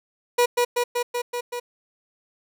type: tone with echo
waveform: 30% pulse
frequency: 484.9 Hz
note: B4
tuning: 32 cents flat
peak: -13 dBFS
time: 0.38-0.46 s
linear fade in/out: 10 ms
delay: 190 ms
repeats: 6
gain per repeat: -2 dB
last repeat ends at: 1.6 s
effects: none